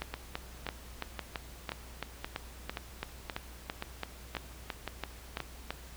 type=two click trains; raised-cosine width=0.3 ms; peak=-19 / -18 dBFS; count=11 / 18; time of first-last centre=0.14-5.403 / 0.02-5.706 s; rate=1.9 / 2.99 Hz; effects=added 60 Hz sine -49 dBFS peak until 5.96 s + pink hiss -52 dBFS RMS until 5.96 s